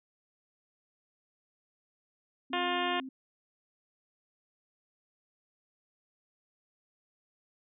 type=tone; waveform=sine; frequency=263.3 Hz; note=C4; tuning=11 cents sharp; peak=-39 dBFS; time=2.5-3.09 s; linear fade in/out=5 ms
type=harmonic tone; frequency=354.6 Hz; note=F4; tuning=26 cents sharp; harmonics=1 / 2 / 3 / 4 / 5 / 6 / 7 / 8 / 9 / 10; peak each=-36 / -34 / -35 / -41 / -38 / -43 / -42 / -39 / -41 / -46 dBFS; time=2.53-3 s; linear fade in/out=2 ms
effects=none